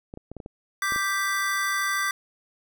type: clicks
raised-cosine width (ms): 2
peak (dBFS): -24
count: 8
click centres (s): 0.139 / 0.174 / 0.316 / 0.367 / 0.402 / 0.461 / 0.922 / 0.961
type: chord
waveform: square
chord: G major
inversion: second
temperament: equal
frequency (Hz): 1174.7 / 1568 / 1975.5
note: D6 / G6 / B6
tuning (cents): 0 / 0 / 0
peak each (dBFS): -29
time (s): 0.82-2.11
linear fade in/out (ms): 2
effects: none